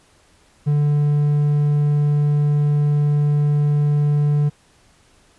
triangle tone, 146.83 Hz, D3, in tune, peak -12 dBFS, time 0.66-4.5 s, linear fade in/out 20 ms, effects pink hiss -55 dBFS RMS until 5.38 s + resampled to 24000 Hz

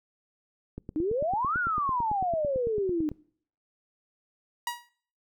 click train, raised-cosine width 3 ms, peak -24 dBFS, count 22, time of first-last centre 0.78-3.116 s, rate 8.99 Hz
sine exponential two-way sweep, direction up then down, 295.7 to 1500 to 295.7 Hz, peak -25 dBFS, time 0.96-3.09 s, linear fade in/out 0 ms, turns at 1.58 s
sawtooth tone with exponential decay, 958 Hz, A#5, 47 cents sharp, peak -22 dBFS, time 4.67-4.89 s, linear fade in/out 2 ms, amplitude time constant 46 ms
effects noise-tail reverb RT60 0.6 s tail -25 dB re dry

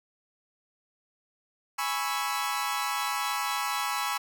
sawtooth chord, C# minor seventh, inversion second, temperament equal, 830.6 / 987.8 / 1108.7 / 1318.5 Hz, G#5 / B5 / C#6 / E6, 0 / 0 / 0 / 0 cents, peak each -30 dBFS, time 1.78-4.18 s, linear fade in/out 10 ms, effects none

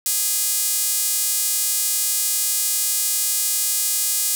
sawtooth tone with high-pass filter, 412.5 Hz, G#4, 12 cents flat, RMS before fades -21 dBFS, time 0.06-4.35 s, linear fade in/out 0 ms, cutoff 8000 Hz, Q 0.93, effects none

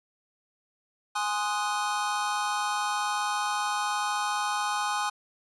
square chord, Ab dominant seventh, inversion none, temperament equal, 830.6 / 1046.5 / 1244.5 / 1480 Hz, Ab5 / C6 / Eb6 / Gb6, 0 / 0 / 0 / 0 cents, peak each -31 / -34 / -33 / -36 dBFS, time 1.15-5.1 s, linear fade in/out 10 ms, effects resampled to 24000 Hz

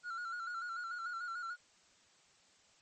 triangle tone with vibrato, 1396.9 Hz, F6, in tune, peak -37 dBFS, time 0.03-1.57 s, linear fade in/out 50 ms, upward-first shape square, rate 6.8 Hz, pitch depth 56 cents each way, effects white hiss -67 dBFS RMS until 2.81 s + MP3 32 kbps

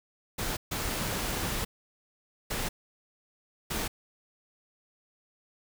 pink noise bursts at uneven times, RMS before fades -32 dBFS, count 4, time 0.38-0.57 / 0.71-1.65 / 2.5-2.69 / 3.7-3.88 s, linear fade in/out 10 ms, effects none

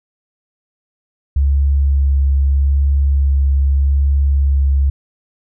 sine tone with vibrato, 69.3 Hz, C#2, in tune, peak -10 dBFS, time 1.36-4.9 s, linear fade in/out 5 ms, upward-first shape sine, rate 0.81 Hz, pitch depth 13 cents each way, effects none

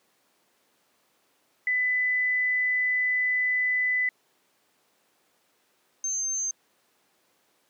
sine tone pair in turn, 2000 / 6302 Hz, B6 / G8, +21 / +8 cents, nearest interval octave + minor sixth, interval 1987 cents, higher second, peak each -22 / -26 dBFS, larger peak first, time 1.67-4.09 / 6.04-6.51 s, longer first, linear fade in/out 2 ms, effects pink hiss -67 dBFS RMS until 7.69 s + high-pass 300 Hz 12 dB/octave

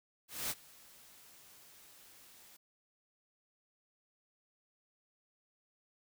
white noise with ADSR envelope, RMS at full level -36 dBFS, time 0.28-2.57 s, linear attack 220 ms, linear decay 42 ms, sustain -23 dB, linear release 9 ms, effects none

